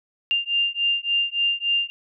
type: beating tone pair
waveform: sine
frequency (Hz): 2794 / 2797.5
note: F7 / F7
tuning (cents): 0 / +2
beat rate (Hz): 3.5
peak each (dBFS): -23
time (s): 0.31-1.9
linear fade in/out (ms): 0
effects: none